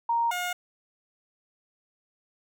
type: tone pair in turn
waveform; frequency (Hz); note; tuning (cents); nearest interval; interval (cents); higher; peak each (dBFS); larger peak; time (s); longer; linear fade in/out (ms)
sine / 15% pulse; 932.3 / 715.8; A#5 / F5; 0 / +42; perfect fourth; 458; first; -22; neither; 0.09-0.31 / 0.31-0.53; neither; 5
effects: none